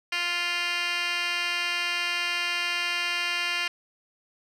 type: tone with band-pass filter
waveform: 10% pulse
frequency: 349.2 Hz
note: F4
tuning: in tune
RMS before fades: -28 dBFS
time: 0.12-3.68 s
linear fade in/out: 5 ms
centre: 3100 Hz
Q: 4.1
effects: none